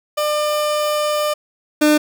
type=tone pair in turn; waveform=30% pulse; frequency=599 / 301.1 Hz; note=D5 / D4; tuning=+34 / +43 cents; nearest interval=octave; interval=1191 cents; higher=first; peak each=-14 / -8 dBFS; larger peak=second; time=0.17-1.34 / 1.81-1.98 s; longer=first; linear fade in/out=10 ms; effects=none